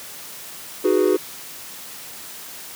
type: chord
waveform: triangle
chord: G# minor seventh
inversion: second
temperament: equal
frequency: 311.1 / 370 / 415.3 / 493.9 Hz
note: D#4 / F#4 / G#4 / B4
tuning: 0 / 0 / 0 / 0 cents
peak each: -21 / -16 / -18 / -22 dBFS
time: 0.84-1.17 s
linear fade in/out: 10 ms
effects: white hiss -37 dBFS RMS until 2.75 s + high-pass 100 Hz 12 dB/octave